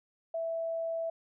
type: tone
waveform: sine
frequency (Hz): 659.3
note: E5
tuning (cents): 0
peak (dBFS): -31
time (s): 0.34-1.1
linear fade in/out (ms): 5
effects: none